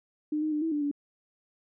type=tone with pitch steps; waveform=sine; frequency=302.5 / 309.6 / 300.2 / 324.6 / 294.7 / 287.8 Hz; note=D#4 / D#4 / D4 / E4 / D4 / D4; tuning=-49 / -9 / +38 / -27 / +6 / -35 cents; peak=-26 dBFS; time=0.32-0.914 s; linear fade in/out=5 ms; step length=99 ms; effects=none